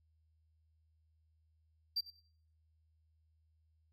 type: tone with echo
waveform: triangle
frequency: 4699 Hz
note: D8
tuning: in tune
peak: -31 dBFS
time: 1.96-2.01 s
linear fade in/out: 10 ms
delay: 95 ms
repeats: 2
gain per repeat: -15 dB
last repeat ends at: 2.2 s
effects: noise-tail reverb RT60 0.6 s tail -21 dB re dry + added 79 Hz sine -70 dBFS peak until 3.92 s